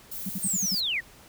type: noise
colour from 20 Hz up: violet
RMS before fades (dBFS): -36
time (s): 0.11-0.81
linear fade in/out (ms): 10
type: tone bursts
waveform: sine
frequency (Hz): 190.7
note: G3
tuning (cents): -47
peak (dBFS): -29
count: 6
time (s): 0.26-0.749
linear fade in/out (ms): 5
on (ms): 34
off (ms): 57
type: linear sweep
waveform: sine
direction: down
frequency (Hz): 8800 to 1744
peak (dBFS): -25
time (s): 0.42-1.01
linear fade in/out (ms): 20
effects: pink hiss -52 dBFS RMS until 1.28 s